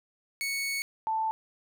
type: tone pair in turn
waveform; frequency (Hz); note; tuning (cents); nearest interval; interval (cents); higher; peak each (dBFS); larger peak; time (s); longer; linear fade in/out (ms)
sawtooth / sine; 2217 / 882.9; C#7 / A5; 0 / +6; octave + major third; 1594; first; -26; neither; 0.41-0.82 / 1.07-1.31; first; 0
effects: none